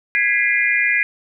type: tone cluster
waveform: sine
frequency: 1660 / 1988 / 2108 / 2413 Hz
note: G#6 / B6 / C7 / D7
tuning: -1 / +11 / +12 / +46 cents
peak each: -20 dBFS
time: 0.15-1.03 s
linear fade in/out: 0 ms
effects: none